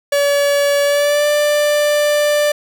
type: tone with pitch glide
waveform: 45% pulse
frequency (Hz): 570 to 590.8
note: C#5 to D5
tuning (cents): +48 to +10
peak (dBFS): -12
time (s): 0.12-2.52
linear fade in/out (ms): 5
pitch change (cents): +62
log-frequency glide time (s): 0.83-1.27
effects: none